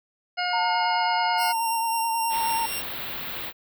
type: harmonic tone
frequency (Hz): 717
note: F5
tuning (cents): +45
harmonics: 1 / 2 / 3 / 4 / 6 / 7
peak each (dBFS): -27 / -30 / -32 / -33 / -35 / -35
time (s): 0.37-1.53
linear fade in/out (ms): 20
type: tone with vibrato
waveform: sine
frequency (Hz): 910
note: A#5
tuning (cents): -42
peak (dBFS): -23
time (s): 0.53-2.66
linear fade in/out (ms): 5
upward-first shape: sine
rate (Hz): 9.3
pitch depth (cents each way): 30
type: tone with tremolo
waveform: 10% pulse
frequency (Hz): 2766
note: F7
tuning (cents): -17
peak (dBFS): -20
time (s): 1.37-2.83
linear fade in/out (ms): 50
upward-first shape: sine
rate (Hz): 3.7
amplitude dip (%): 30
type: band-stop noise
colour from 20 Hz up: white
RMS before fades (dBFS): -33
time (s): 2.29-3.53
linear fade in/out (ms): 50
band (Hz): 4100 to 15000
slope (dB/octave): 48
effects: none